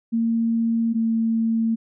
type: tone pair in turn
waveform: sine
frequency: 228.9 / 226.1 Hz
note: A#3 / A3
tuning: -31 / +47 cents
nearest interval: unison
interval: 22 cents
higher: first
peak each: -18 dBFS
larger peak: neither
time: 0.12-0.94 / 0.94-1.76 s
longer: neither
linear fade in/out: 20 ms
effects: none